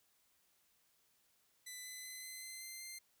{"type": "tone with pitch steps", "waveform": "10% pulse", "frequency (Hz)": [2000, 2015, 2030, 2046, 2061, 2077, 2092], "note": ["B6", "B6", "B6", "C7", "C7", "C7", "C7"], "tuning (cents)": [21, 34, 47, -39, -27, -13, -1], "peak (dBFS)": -38, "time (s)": [1.66, 2.99], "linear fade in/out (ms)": 10, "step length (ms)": 190, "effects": ["white hiss -75 dBFS RMS until 3.2 s"]}